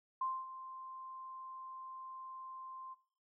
sine tone with ADSR envelope, 1046.5 Hz, C6, in tune, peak -33 dBFS, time 0.21-2.95 s, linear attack 5 ms, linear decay 240 ms, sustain -13 dB, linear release 24 ms, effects noise-tail reverb RT60 0.5 s tail -18 dB re dry

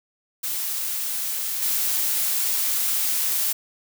blue noise with level steps, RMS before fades -27 / -23 dBFS, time 0.43-3.53 s, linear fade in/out 10 ms, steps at 1.62 s, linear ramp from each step 5 ms, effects none

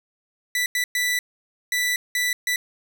sawtooth tone bursts at uneven times, 1975.5 Hz, B6, in tune, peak -17 dBFS, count 6, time 0.55-0.66 / 0.75-0.84 / 0.95-1.19 / 1.72-1.96 / 2.15-2.33 / 2.47-2.56 s, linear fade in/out 2 ms, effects none

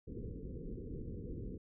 pink low-pass noise, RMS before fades -44 dBFS, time 0.07-1.58 s, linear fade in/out 10 ms, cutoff 490 Hz, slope 96 dB/octave, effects none

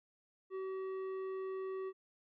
sine tone with tanh clipping, 380.4 Hz, F#4, 48 cents sharp, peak -40 dBFS, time 0.5-1.93 s, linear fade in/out 50 ms, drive 10 dB, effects none

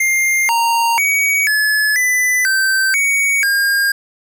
square tone with pitch steps, 2111 / 927 / 2257 / 1713 / 1998 / 1553 / 2242 / 1614 Hz, C7 / A#5 / C#7 / A6 / B6 / G6 / C#7 / G#6, +15 / -10 / +31 / -47 / +20 / -17 / +19 / -50 cents, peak -13 dBFS, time 0-3.92 s, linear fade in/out 5 ms, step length 490 ms, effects none

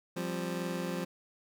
25% pulse chord, F suspended second, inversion none, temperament just, 174.61 / 196.44 / 261.9 Hz, F3 / G3 / C4, 0 / +4 / +2 cents, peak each -32 / -36 / -37 dBFS, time 0.16-1.05 s, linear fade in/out 10 ms, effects none

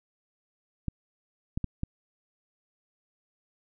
clicks, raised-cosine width 5 ms, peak -17 dBFS, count 4, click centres 0.883 / 1.575 / 1.643 / 1.834 s, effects none

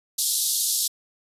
white band-pass noise, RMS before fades -24 dBFS, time 0.18-0.88 s, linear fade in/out 10 ms, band 3600 to 13000 Hz, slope 48 dB/octave, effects resampled to 32000 Hz

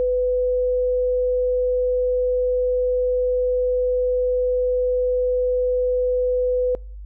sine tone, 500 Hz, B4, 21 cents sharp, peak -17 dBFS, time 0-6.75 s, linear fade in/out 0 ms, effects noise-tail reverb RT60 0.5 s tail -26 dB re dry + added 50 Hz sine -33 dBFS peak until 7.05 s

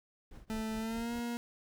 brown noise with tremolo, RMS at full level -46 dBFS, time 0.31-1.2 s, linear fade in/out 2 ms, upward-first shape triangle, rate 4.9 Hz, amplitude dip 95%
40% pulse tone with pitch glide, 220 to 237.2 Hz, A3 to A#3, 0 to +30 cents, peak -34 dBFS, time 0.5-1.37 s, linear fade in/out 0 ms, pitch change +130 cents, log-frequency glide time 0.78-1.14 s
effects none

